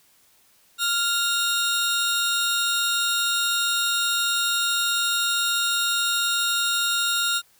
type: tone pair together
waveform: sawtooth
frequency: 1396.9 / 3729 Hz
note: F6 / A#7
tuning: 0 / 0 cents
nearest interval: octave + perfect fourth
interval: 1700 cents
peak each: -20 / -21 dBFS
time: 0.78-7.42 s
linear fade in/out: 50 ms
effects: white hiss -59 dBFS RMS until 7.59 s